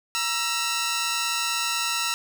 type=tone pair together; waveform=10% pulse; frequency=944.3 / 1336 Hz; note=A#5 / E6; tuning=+22 / +23 cents; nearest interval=tritone; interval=601 cents; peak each=-21 / -17 dBFS; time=0.15-2.14 s; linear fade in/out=0 ms; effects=none